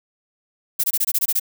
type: noise bursts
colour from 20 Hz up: violet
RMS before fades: -19 dBFS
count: 9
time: 0.79-1.398 s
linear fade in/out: 10 ms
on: 48 ms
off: 22 ms
effects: none